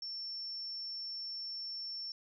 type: tone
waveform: sine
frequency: 5420 Hz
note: E8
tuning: 47 cents sharp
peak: -39 dBFS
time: 0.02-2.12 s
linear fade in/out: 2 ms
effects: none